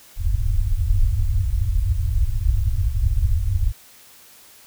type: low-pass noise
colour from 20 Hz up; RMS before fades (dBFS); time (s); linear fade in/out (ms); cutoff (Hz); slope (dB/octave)
pink; -19; 0.16-3.73; 50; 110; 96
effects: white hiss -48 dBFS RMS until 4.66 s